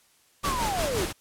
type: noise with tremolo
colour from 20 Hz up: pink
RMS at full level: -28 dBFS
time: 0.43-1.13 s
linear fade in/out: 20 ms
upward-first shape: sine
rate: 5.7 Hz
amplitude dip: 45%
type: linear sweep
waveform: sine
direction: down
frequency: 1176 to 329.6 Hz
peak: -27 dBFS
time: 0.44-1.05 s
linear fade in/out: 0 ms
effects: white hiss -62 dBFS RMS until 1.2 s + low-pass 12000 Hz 12 dB/octave